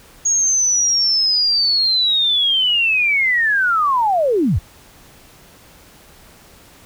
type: linear sweep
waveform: sine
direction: down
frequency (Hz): 6650 to 56.6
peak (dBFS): -13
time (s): 0.25-4.59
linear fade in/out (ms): 10
effects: pink hiss -46 dBFS RMS until 6.85 s